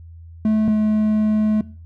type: tone pair in turn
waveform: triangle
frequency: 216.4 / 214.4 Hz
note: A3 / A3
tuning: -29 / -45 cents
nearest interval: unison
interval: 16 cents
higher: first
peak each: -12 dBFS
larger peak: neither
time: 0.45-0.68 / 0.68-1.61 s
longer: second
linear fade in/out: 2 ms
effects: noise-tail reverb RT60 0.4 s tail -19 dB re dry + added 83 Hz sine -37 dBFS peak until 1.85 s